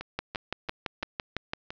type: two click trains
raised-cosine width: 0.3 ms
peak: -21 / -14 dBFS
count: 6 / 9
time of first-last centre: 0.01-1.705 / 0.19-1.535 s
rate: 2.95 / 5.95 Hz
effects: resampled to 16000 Hz + 9-bit